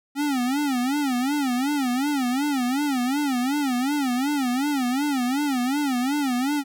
square tone with vibrato, 268.4 Hz, C4, 44 cents sharp, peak -22 dBFS, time 0.15-6.64 s, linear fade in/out 50 ms, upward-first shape sine, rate 2.7 Hz, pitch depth 170 cents each way, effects none

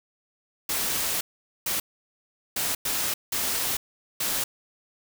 white noise bursts at uneven times, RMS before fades -27 dBFS, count 6, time 0.69-1.21 / 1.66-1.8 / 2.56-2.75 / 2.85-3.14 / 3.32-3.77 / 4.2-4.44 s, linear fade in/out 5 ms, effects none

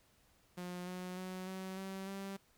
sawtooth tone with pitch steps, 178.8 / 182.03 / 185.32 / 188.67 / 192.08 / 195.55 Hz, F3 / F#3 / F#3 / F#3 / G3 / G3, +41 / -28 / +3 / +34 / -35 / -4 cents, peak -38 dBFS, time 0.57-2.37 s, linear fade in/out 10 ms, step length 300 ms, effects pink hiss -70 dBFS RMS until 2.57 s

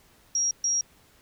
sine tone bursts at uneven times, 5650 Hz, F8, 19 cents sharp, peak -22 dBFS, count 2, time 0.35-0.51 / 0.64-0.81 s, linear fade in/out 2 ms, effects pink hiss -59 dBFS RMS until 1.21 s

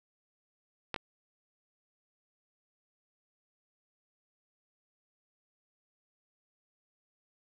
clicks, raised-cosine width 0.3 ms, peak -17 / -20 dBFS, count 2, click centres 0.943 / 0.962 s, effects none

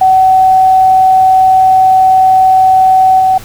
sine tone with level steps, 755 Hz, F#5, 35 cents sharp, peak -3 / -5 dBFS, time 0.01-3.38 s, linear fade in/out 5 ms, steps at 3.19 s, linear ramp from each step 10 ms, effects added 112 Hz sine -35 dBFS peak until 3.44 s + pink hiss -32 dBFS RMS until 3.44 s

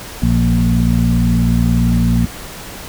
harmonic tone with a mistuned harmonic, 58.3 Hz, A#1, 1 cent sharp, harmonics 1 / 2 / 3 / 4, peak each -16 / -16 / -16 / -16 dBFS, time 0.22-2.26 s, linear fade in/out 5 ms, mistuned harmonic 2, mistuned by +21 cents, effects pink hiss -31 dBFS RMS until 2.88 s

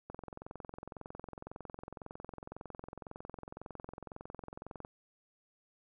click train, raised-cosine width 1 ms, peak -30 dBFS, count 105, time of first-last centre 0.1-4.849 s, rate 21.9 Hz, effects none

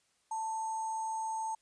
sine tone with sample-and-hold, 887 Hz, A5, 14 cents sharp, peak -33 dBFS, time 0.31-1.55 s, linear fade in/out 5 ms, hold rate 7350 Hz, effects white hiss -73 dBFS RMS until 1.61 s + resampled to 22050 Hz

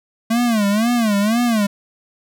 square tone with vibrato, 220.6 Hz, A3, 5 cents sharp, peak -15 dBFS, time 0.3-1.67 s, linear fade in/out 10 ms, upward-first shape sine, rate 2 Hz, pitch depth 170 cents each way, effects none

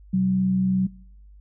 sine tone pair together, 125.3 / 187.74 Hz, B2 / F#3, +25 / +25 cents, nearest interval perfect fifth, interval 700 cents, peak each -30 / -18 dBFS, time 0.13-0.87 s, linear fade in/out 10 ms, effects noise-tail reverb RT60 0.8 s tail -26 dB re dry + added 50 Hz sine -45 dBFS peak until 1.4 s

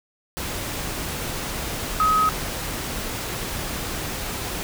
sine tone in noise, 1267 Hz, D#6, 31 cents sharp, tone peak -16 dBFS, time 2-2.29 s, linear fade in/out 0 ms, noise pink, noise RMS -29 dBFS, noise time 0.37-4.63 s, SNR +10 dB, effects none

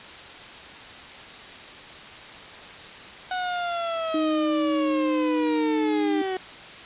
30% pulse linear sweep, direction down, 740 to 370 Hz, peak -23 dBFS, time 3.31-6.37 s, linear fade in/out 2 ms
sine tone with pitch glide, 312 to 307.3 Hz, D#4 to D#4, +5 to -21 cents, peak -22 dBFS, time 4.14-6.22 s, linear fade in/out 5 ms, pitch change -26 cents, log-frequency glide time 4.74-4.85 s
effects white hiss -41 dBFS RMS until 6.85 s + resampled to 8000 Hz

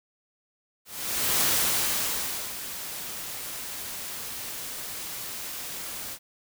white noise with ADSR envelope, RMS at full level -23 dBFS, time 0.85-6.19 s, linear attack 570 ms, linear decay 1100 ms, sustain -13 dB, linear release 64 ms, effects none

